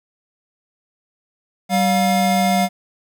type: tone pair together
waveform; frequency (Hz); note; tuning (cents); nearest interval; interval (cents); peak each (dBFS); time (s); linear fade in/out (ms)
square; 192.34 / 710; G3 / F5; -33 / +28; octave + major seventh; 2261; -18; 1.69-2.69; 50
effects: 8-bit